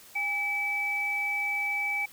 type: tone pair together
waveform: sine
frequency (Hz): 813.2 / 2300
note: G#5 / D7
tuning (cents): -37 / -37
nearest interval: octave + tritone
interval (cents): 1800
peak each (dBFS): -36 / -27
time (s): 0.15-2.06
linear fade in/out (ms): 10
effects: white hiss -52 dBFS RMS until 2.12 s